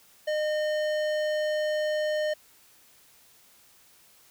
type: tone with tanh clipping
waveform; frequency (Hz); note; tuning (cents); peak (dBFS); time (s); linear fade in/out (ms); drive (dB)
sine; 610; D#5; -34; -27; 0.27-2.34; 10; 16
effects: white hiss -58 dBFS RMS until 4.3 s